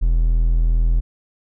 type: tone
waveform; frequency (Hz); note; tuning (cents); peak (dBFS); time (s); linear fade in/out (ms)
triangle; 41.2; E1; 0; -11; 0.01-1.01; 20
effects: none